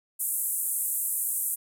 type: band-pass noise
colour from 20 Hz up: white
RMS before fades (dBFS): -29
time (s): 0.19-1.56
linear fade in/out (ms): 20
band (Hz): 8200 to 14000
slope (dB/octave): 48
effects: none